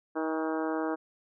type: harmonic tone with a mistuned harmonic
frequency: 158.7 Hz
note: D#3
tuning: 35 cents sharp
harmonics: 2 / 3 / 4 / 5 / 6 / 7 / 8 / 9 / 10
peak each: -31 / -35 / -37 / -39 / -41 / -42 / -43 / -44 / -45 dBFS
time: 0.15-0.96 s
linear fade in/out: 20 ms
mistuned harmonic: 5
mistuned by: +29 cents
effects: none